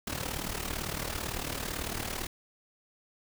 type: noise with amplitude modulation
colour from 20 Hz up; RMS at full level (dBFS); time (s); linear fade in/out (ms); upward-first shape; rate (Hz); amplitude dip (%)
pink; -32; 0.07-2.27; 5; sine; 37.9; 75
effects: none